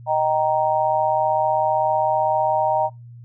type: chord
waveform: sine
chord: Eb major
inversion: none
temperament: just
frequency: 622.3 / 777.8 / 933.4 Hz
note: Eb5 / G5 / Bb5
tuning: 0 / -14 / +2 cents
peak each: -21 dBFS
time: 0.06-2.9 s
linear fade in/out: 50 ms
effects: noise-tail reverb RT60 0.2 s tail -23 dB re dry + added 119 Hz sine -38 dBFS peak until 3.24 s